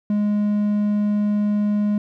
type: tone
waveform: triangle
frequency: 207.7 Hz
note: G#3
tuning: in tune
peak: -15 dBFS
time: 0.1-1.98 s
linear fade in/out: 2 ms
effects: none